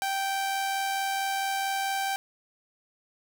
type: tone with amplitude modulation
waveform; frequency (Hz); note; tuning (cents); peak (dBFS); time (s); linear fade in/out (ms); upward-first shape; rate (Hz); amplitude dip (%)
sawtooth; 781; G5; -7; -22; 0.02-2.16; 0; sine; 84.5; 25
effects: 8-bit